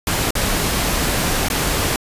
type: noise with dropouts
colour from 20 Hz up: pink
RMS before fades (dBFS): -19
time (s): 0.07-1.96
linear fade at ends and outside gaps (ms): 1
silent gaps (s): 0.307-0.353 / 1.485-1.501
effects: resampled to 32000 Hz